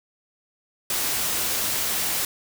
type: noise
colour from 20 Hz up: white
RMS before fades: -25 dBFS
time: 0.9-2.25 s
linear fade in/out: 2 ms
effects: none